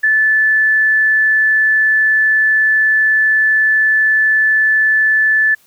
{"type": "tone", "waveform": "sine", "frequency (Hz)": 1744, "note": "A6", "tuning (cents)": -16, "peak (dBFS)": -9, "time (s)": [0.03, 5.55], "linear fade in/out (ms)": 10, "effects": ["white hiss -52 dBFS RMS until 5.66 s"]}